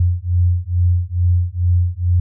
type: beating tone pair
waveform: sine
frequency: 87.31 / 89.61 Hz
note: F2 / F2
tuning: 0 / +45 cents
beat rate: 2.3 Hz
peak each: -16 / -16 dBFS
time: 0-2.2 s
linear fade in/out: 5 ms
effects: none